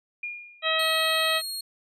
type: tone with exponential decay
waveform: sine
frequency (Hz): 2422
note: D#7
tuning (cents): -47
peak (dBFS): -28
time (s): 0.23-0.83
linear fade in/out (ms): 5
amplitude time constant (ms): 130
type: harmonic tone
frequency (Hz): 640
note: D#5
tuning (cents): +49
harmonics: 1 / 2 / 3 / 4 / 5 / 6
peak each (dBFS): -29 / -29 / -29 / -29 / -29 / -29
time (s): 0.62-1.42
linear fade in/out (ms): 50
type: tone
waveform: sawtooth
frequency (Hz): 4280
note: C8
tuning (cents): +38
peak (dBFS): -28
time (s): 0.79-1.61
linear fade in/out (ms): 5
effects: resampled to 32000 Hz